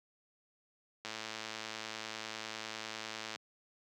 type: click train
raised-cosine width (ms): 0.2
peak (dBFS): -23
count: 255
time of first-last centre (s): 1.05-3.359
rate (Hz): 110
effects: high-pass 150 Hz 12 dB/octave